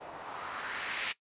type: noise with low-pass filter sweep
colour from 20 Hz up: blue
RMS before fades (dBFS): -39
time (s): 0-1.13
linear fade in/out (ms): 20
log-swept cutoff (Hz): 690 to 2600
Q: 1.7
effects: noise-tail reverb RT60 0.1 s tail -18 dB re dry + resampled to 8000 Hz